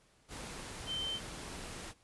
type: tone in noise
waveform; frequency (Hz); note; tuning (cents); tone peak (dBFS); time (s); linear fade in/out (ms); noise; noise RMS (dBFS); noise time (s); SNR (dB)
sine; 3100; G7; -20; -35; 0.86-1.2; 50; pink; -45; 0.28-1.94; +7
effects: pink hiss -68 dBFS RMS until 2.03 s + resampled to 24000 Hz